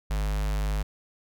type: tone with notch filter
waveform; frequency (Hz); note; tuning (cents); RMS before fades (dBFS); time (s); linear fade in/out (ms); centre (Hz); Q
square; 51; G#1; -31; -27; 0.1-0.83; 10; 310; 1.3
effects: none